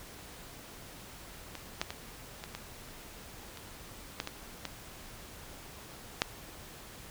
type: clicks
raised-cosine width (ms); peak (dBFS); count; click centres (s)
0.2; -23 / -13 / -20 / -23 / -21 / -27 / -15 / -19 / -18 / -8; 10; 1.553 / 1.815 / 1.905 / 2.439 / 2.55 / 3.573 / 4.201 / 4.274 / 4.653 / 6.219
effects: pink hiss -49 dBFS RMS until 7.1 s